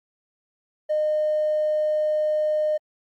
triangle tone, 611 Hz, D#5, 32 cents flat, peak -16 dBFS, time 0.89-2.78 s, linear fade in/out 20 ms, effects tanh soft clip ceiling -17 dBFS + Opus 48 kbps

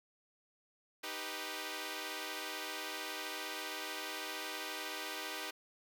5% pulse chord, Eb augmented, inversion none, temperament equal, 311.1 / 392 / 493.9 Hz, Eb4 / G4 / B4, 0 / 0 / 0 cents, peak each -33 dBFS, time 1.03-5.51 s, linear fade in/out 10 ms, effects none

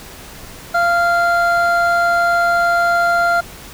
triangle tone pair together, 689 / 1391.6 Hz, F5 / F6, -24 / -7 cents, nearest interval octave, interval 1217 cents, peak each -13 dBFS, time 0.74-3.41 s, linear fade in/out 10 ms, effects pink hiss -36 dBFS RMS until 3.73 s

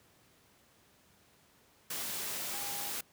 sine tone in noise, 810 Hz, G#5, 43 cents flat, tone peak -46 dBFS, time 2.53-2.9 s, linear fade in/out 5 ms, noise white, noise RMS -38 dBFS, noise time 1.9-3.01 s, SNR -11 dB, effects pink hiss -65 dBFS RMS until 3.12 s + high-pass 80 Hz 12 dB/octave

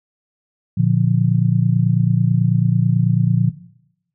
sine chord, Bb major, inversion none, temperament just, 116.54 / 145.68 / 174.81 Hz, Bb2 / D3 / F3, 0 / -14 / +2 cents, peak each -17 dBFS, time 0.77-3.5 s, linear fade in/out 10 ms, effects noise-tail reverb RT60 0.8 s tail -18 dB re dry

